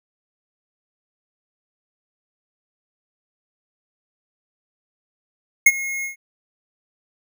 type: tone with ADSR envelope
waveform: square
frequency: 2160 Hz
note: C#7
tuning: 45 cents flat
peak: -6 dBFS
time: 5.66-6.16 s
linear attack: 6 ms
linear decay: 42 ms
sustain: -19 dB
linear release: 120 ms
effects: none